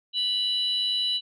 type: tone pair together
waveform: sine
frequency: 2960 / 3951 Hz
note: F#7 / B7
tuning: 0 / 0 cents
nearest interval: perfect fourth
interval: 500 cents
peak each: -25 dBFS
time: 0.13-1.21 s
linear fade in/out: 50 ms
effects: tanh soft clip ceiling -17 dBFS